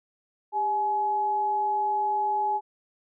sine tone pair together, 400 / 846 Hz, G4 / G#5, +35 / +32 cents, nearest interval octave + minor second, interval 1297 cents, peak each -35 / -23 dBFS, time 0.52-2.61 s, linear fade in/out 50 ms, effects none

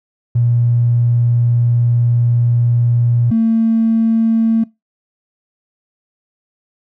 triangle tone pair in turn, 119.4 / 225.4 Hz, A#2 / A3, +42 / +42 cents, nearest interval major seventh, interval 1100 cents, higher second, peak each -6 dBFS, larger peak neither, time 0.35-3.31 / 3.31-4.64 s, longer first, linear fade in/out 10 ms, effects noise-tail reverb RT60 0.2 s tail -25 dB re dry + tanh soft clip ceiling -8 dBFS

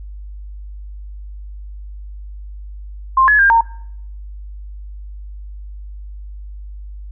sine tone with pitch steps, 1055 / 1699 / 1601 / 918 Hz, C6 / G#6 / G6 / A#5, +14 / +39 / +36 / -27 cents, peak -8 dBFS, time 3.17-3.61 s, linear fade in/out 5 ms, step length 110 ms, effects noise-tail reverb RT60 0.7 s tail -23 dB re dry + added 50 Hz sine -29 dBFS peak until 7.11 s

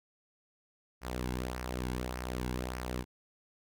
sawtooth tone with flanger, 62.3 Hz, B1, 16 cents sharp, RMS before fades -37 dBFS, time 1.01-3.05 s, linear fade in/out 50 ms, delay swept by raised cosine 0.26 to 1.66 ms, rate 1.7 Hz, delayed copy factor -0.55, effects none

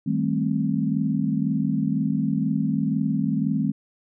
sine chord, A half-diminished seventh, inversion second, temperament just, 158.4 / 198 / 220 / 264 Hz, Eb3 / G3 / A3 / C4, +31 / +18 / 0 / +16 cents, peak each -26 dBFS, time 0.06-3.72 s, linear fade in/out 10 ms, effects none

